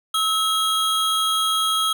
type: tone pair together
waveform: square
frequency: 1295 / 3263 Hz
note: E6 / G#7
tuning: -31 / -31 cents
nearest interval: octave + major third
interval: 1600 cents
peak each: -22 dBFS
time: 0.14-1.93 s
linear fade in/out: 5 ms
effects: 8-bit